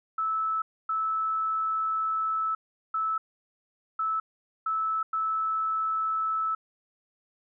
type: tone bursts at uneven times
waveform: sine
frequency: 1308 Hz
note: E6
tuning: 14 cents flat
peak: -25 dBFS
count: 6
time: 0.18-0.62 / 0.89-2.55 / 2.94-3.18 / 3.99-4.2 / 4.66-5.03 / 5.13-6.55 s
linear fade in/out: 5 ms
effects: none